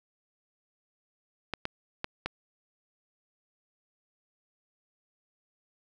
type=clicks; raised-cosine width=0.3 ms; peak=-15 dBFS; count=4; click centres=1.537 / 1.654 / 2.044 / 2.26 s; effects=none